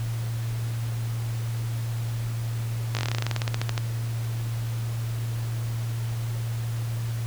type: slowing click train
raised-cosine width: 0.2 ms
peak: -10 dBFS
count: 20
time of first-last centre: 2.95-3.778 s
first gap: 18 ms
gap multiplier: 1.09
effects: added 115 Hz sine -26 dBFS peak until 7.26 s + pink hiss -42 dBFS RMS until 7.26 s

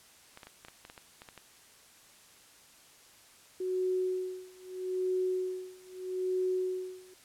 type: clicks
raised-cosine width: 0.3 ms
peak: -31 dBFS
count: 11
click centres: 0.374 / 0.432 / 0.47 / 0.649 / 0.684 / 0.851 / 0.899 / 0.978 / 1.219 / 1.288 / 1.377 s
type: tone with tremolo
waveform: sine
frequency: 370 Hz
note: F#4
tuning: in tune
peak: -27 dBFS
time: 3.6-7.14 s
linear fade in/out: 5 ms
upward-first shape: sine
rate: 0.79 Hz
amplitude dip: 95%
effects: white hiss -58 dBFS RMS until 7.24 s + low-pass 11000 Hz 12 dB/octave

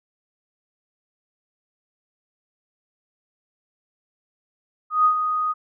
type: tone with ADSR envelope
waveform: sine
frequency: 1244.5 Hz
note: D#6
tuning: in tune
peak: -12 dBFS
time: 4.9-5.54 s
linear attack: 150 ms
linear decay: 90 ms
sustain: -8 dB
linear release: 29 ms
effects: none

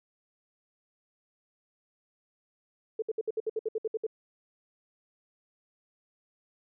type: tone bursts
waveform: sine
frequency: 440 Hz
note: A4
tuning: in tune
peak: -27 dBFS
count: 12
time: 2.99-4.067 s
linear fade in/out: 5 ms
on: 32 ms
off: 63 ms
effects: none

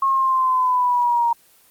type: linear sweep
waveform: sine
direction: down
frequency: 1086 to 932.3 Hz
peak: -15 dBFS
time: 0.02-1.33 s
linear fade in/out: 5 ms
effects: white hiss -54 dBFS RMS until 1.7 s + Opus 24 kbps

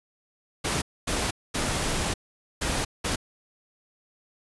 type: noise bursts at uneven times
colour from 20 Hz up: pink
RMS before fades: -27 dBFS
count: 5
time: 0.64-0.82 / 1.07-1.31 / 1.54-2.14 / 2.61-2.85 / 3.04-3.16 s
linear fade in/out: 10 ms
effects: resampled to 24000 Hz

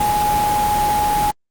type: tone in noise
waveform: sine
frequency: 835 Hz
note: G#5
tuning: 9 cents sharp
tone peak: -15 dBFS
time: 0-1.31 s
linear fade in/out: 5 ms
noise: pink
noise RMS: -24 dBFS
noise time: 0-1.31 s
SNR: +6 dB
effects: Opus 24 kbps

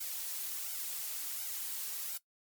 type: noise with flanger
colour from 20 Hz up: blue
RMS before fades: -39 dBFS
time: 0-2.18 s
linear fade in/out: 10 ms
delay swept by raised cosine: 1.3 to 4.8 ms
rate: 1.4 Hz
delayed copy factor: +0.9
effects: noise-tail reverb RT60 0.1 s tail -18 dB re dry + MP3 96 kbps

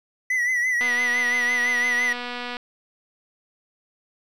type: tone with vibrato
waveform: triangle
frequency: 1975.5 Hz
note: B6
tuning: in tune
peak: -18 dBFS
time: 0.3-2.13 s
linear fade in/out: 5 ms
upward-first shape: triangle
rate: 5.9 Hz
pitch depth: 75 cents each way
type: click train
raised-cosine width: 0.3 ms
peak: -16 dBFS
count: 430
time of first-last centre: 0.81-2.568 s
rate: 244 Hz
effects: none

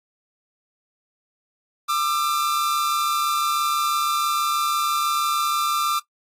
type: tone pair together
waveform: 45% pulse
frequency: 1192.9 / 1339 Hz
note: D6 / E6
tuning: +27 / +27 cents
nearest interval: major second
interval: 200 cents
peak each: -21 / -26 dBFS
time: 1.88-6 s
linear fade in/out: 20 ms
effects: noise-tail reverb RT60 0.1 s tail -18 dB re dry + AAC 48 kbps

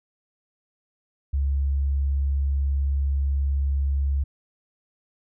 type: tone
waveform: sine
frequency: 69.3 Hz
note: C#2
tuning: in tune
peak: -20 dBFS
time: 1.33-4.24 s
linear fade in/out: 10 ms
effects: none

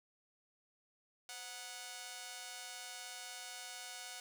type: tone with amplitude modulation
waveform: 5% pulse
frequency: 736 Hz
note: F#5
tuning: 9 cents flat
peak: -31 dBFS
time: 1.29-4.2 s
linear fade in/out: 2 ms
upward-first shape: sine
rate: 217 Hz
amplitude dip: 80%
effects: none

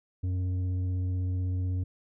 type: tone with tanh clipping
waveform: triangle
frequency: 91.6 Hz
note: F#2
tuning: 17 cents flat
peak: -28 dBFS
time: 0.23-1.84 s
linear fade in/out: 10 ms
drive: 11 dB
effects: none

